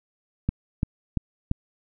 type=click train; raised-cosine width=5 ms; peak=-10 dBFS; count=4; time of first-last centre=0.49-1.514 s; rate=2.93 Hz; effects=none